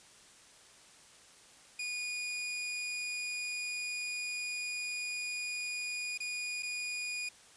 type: tone with dropouts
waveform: sawtooth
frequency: 2453 Hz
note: D#7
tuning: 25 cents flat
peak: -32 dBFS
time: 1.79-7.29 s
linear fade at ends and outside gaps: 5 ms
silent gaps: 6.177-6.202 / 6.625-6.63 s
effects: white hiss -58 dBFS RMS until 7.56 s + resampled to 22050 Hz